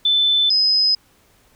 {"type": "tone pair in turn", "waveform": "sine", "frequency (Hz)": [3520, 5055], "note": ["A7", "D#8"], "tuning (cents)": [0, 27], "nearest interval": "tritone", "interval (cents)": 627, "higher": "second", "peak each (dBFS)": [-13, -13], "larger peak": "neither", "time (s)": [[0.05, 0.5], [0.5, 0.95]], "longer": "neither", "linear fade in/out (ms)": 5, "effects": ["pink hiss -56 dBFS RMS until 1.55 s"]}